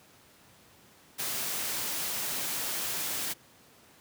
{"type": "noise", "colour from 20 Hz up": "white", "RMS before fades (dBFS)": -33, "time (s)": [1.18, 3.34], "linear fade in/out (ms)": 20, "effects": ["pink hiss -58 dBFS RMS until 4 s", "high-pass 100 Hz 12 dB/octave"]}